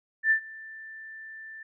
sine tone with ADSR envelope, 1772 Hz, A6, 12 cents sharp, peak -17 dBFS, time 0.23-1.63 s, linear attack 77 ms, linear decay 91 ms, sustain -23 dB, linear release 4 ms, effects none

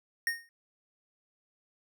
square tone with exponential decay, 1850 Hz, A#6, 14 cents flat, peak -25 dBFS, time 0.27-0.49 s, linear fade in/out 1 ms, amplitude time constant 46 ms, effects none

